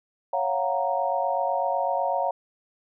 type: chord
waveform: sine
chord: Gb major seventh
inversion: second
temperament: equal with one note detuned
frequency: 554.4 / 692 / 740 / 932.3 Hz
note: Db5 / F5 / Gb5 / Bb5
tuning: 0 / -16 / 0 / 0 cents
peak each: -28 dBFS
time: 0.33-2.31 s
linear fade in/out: 5 ms
effects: none